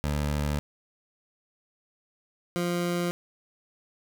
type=tone pair in turn; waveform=20% pulse; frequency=73.42 / 174.62 Hz; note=D2 / F3; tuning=0 / 0 cents; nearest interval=octave + minor third; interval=1500 cents; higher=second; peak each=-21 dBFS; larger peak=neither; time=0.04-0.59 / 2.56-3.11 s; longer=neither; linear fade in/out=0 ms; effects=none